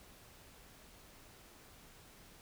silence, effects pink hiss -59 dBFS RMS until 2.41 s

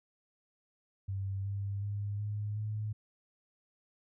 sine tone with pitch steps, 97.4 / 99.68 / 102.01 / 104.39 / 106.83 Hz, G2 / G2 / G#2 / G#2 / G#2, -11 / +29 / -31 / +9 / +49 cents, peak -33 dBFS, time 1.08-2.93 s, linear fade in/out 10 ms, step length 370 ms, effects none

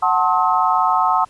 sine chord, F# diminished seventh, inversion none, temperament just, 740 / 888 / 1065.6 / 1278.7 Hz, F#5 / A5 / C6 / Eb6, 0 / +16 / +31 / +47 cents, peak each -19 dBFS, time 0.02-1.25 s, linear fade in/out 10 ms, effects pink hiss -51 dBFS RMS until 1.29 s + resampled to 24000 Hz

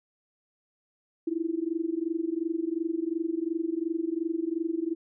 sine tone with amplitude modulation, 329.6 Hz, E4, in tune, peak -23 dBFS, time 1.27-4.95 s, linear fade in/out 5 ms, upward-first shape sine, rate 22.8 Hz, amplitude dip 90%, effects none

